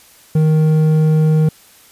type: tone with hard clipping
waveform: sine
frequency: 156.1 Hz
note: D#3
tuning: 6 cents sharp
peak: -11 dBFS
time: 0.35-1.49 s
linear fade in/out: 5 ms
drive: 6 dB
effects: white hiss -46 dBFS RMS until 1.91 s + resampled to 32000 Hz